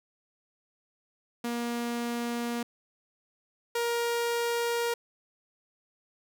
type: tone pair in turn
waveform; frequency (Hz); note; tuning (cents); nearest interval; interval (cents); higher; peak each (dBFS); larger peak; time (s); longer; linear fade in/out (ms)
sawtooth; 237.3 / 470.9; A#3 / A#4; +31 / +18; octave; 1187; second; -26 / -23; second; 1.44-2.63 / 3.75-4.94; neither; 5
effects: none